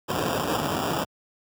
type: noise with sample-and-hold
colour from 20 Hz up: white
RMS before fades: -26 dBFS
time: 0.08-1.05 s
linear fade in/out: 20 ms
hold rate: 2100 Hz
effects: high-pass 100 Hz 12 dB/octave